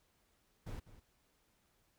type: noise with echo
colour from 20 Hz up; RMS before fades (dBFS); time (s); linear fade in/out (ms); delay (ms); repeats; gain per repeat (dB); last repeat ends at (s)
brown; -44; 0.66-0.8; 10; 200; 1; -14; 1
effects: pink hiss -75 dBFS RMS until 1.98 s